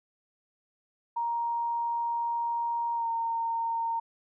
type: tone with pitch glide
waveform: sine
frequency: 937 to 918.8 Hz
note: A#5 to A#5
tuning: +9 to -25 cents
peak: -27 dBFS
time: 1.16-4 s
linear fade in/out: 10 ms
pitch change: -34 cents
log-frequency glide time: 2.94-3.08 s
effects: none